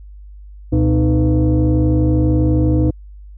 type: tone with frequency modulation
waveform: sine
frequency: 120.7 Hz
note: B2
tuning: 39 cents flat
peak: -10 dBFS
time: 0.72-2.91 s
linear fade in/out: 10 ms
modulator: 189 Hz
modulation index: 1.4
effects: tanh soft clip ceiling -6 dBFS + added 50 Hz sine -34 dBFS peak until 3.37 s